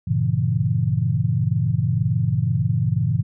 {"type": "chord", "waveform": "sine", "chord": "G diminished seventh", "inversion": "none", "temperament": "equal", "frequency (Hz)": [98, 116.54, 138.59, 164.81], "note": ["G2", "Bb2", "Db3", "Fb3"], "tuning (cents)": [0, 0, 0, 0], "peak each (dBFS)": [-25, -21, -23, -24], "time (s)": [0.07, 3.23], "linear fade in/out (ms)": 10, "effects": []}